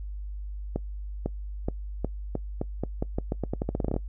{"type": "accelerating click train", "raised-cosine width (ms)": 2, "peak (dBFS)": -14, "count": 21, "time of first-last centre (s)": [0.76, 3.964], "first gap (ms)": 500, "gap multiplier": 0.85, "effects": ["noise-tail reverb RT60 0.1 s tail -22 dB re dry", "added 50 Hz sine -33 dBFS peak until 4.08 s"]}